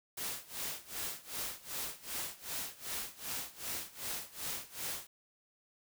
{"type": "noise with tremolo", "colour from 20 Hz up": "white", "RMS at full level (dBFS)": -38, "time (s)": [0.17, 5.07], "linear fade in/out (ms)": 5, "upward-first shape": "sine", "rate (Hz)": 2.6, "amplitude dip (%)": 90, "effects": []}